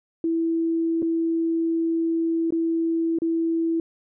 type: tone with dropouts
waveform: sine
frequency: 329.6 Hz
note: E4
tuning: in tune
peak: -20 dBFS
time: 0.24-3.8 s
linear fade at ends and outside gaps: 2 ms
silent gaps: 1.021-1.026 / 2.506-2.523 / 3.187-3.219 s
effects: none